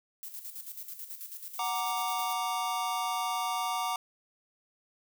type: noise with tremolo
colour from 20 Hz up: violet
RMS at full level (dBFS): -41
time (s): 0.23-2.33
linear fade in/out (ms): 0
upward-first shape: square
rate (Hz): 9.2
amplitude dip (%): 60
type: chord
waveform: square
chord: Gb augmented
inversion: none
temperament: equal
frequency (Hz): 740 / 932.3 / 1174.7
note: Gb5 / Bb5 / D6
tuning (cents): 0 / 0 / 0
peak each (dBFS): -35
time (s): 1.59-3.96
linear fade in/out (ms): 2
effects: none